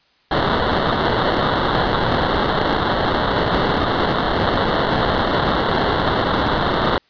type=noise with sample-and-hold; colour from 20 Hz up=blue; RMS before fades=-18 dBFS; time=0.31-6.98 s; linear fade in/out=2 ms; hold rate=2450 Hz; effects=white hiss -58 dBFS RMS until 7.09 s + resampled to 11025 Hz